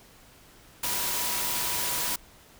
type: tone in noise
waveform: sine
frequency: 971 Hz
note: B5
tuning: 30 cents flat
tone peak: -39 dBFS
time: 0.83-2.16 s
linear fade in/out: 5 ms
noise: white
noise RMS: -29 dBFS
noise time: 0.83-2.16 s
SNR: -13 dB
effects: pink hiss -54 dBFS RMS until 2.59 s